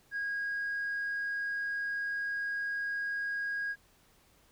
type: tone with tanh clipping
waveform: triangle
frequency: 1639 Hz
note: G#6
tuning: 23 cents flat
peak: -32 dBFS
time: 0.11-3.76 s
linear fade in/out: 50 ms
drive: 5 dB
effects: pink hiss -65 dBFS RMS until 4.51 s